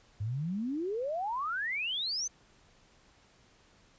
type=exponential sweep; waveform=sine; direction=up; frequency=98 to 6350 Hz; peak=-31 dBFS; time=0.2-2.28 s; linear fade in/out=10 ms; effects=pink hiss -63 dBFS RMS until 3.98 s + resampled to 16000 Hz